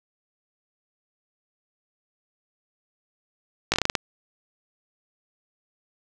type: slowing click train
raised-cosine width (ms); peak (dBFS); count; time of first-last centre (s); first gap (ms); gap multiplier
0.2; -3; 8; 3.72-3.952; 18; 1.2
effects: none